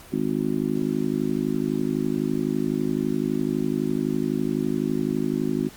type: harmonic tone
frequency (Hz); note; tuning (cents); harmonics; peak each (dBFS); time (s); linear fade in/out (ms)
51.91; G#1; 0; 3 / 4 / 5 / 6 / 7; -31 / -28 / -26 / -29 / -29; 0.12-5.69; 10
effects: pink hiss -46 dBFS RMS until 5.76 s + Opus 48 kbps